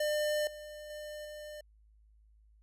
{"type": "tone with level steps", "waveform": "square", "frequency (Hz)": 601, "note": "D5", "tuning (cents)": 40, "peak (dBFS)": [-30, -45, -42, -44], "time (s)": [0, 1.61], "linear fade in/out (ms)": 5, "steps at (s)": [0.47, 0.9, 1.25], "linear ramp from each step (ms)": 2, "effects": ["added 53 Hz sine -60 dBFS peak until 2.62 s", "resampled to 32000 Hz"]}